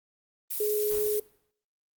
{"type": "noise", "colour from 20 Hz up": "violet", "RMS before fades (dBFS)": -32, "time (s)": [0.5, 1.2], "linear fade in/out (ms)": 10}
{"type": "tone", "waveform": "sine", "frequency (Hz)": 421.9, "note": "G#4", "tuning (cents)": 27, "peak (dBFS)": -25, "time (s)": [0.6, 1.2], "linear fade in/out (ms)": 5}
{"type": "noise with exponential decay", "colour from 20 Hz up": "pink", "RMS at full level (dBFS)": -42, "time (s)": [0.91, 1.51], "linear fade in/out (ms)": 0, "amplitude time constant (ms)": 130}
{"effects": ["noise-tail reverb RT60 0.6 s tail -24 dB re dry", "Opus 32 kbps"]}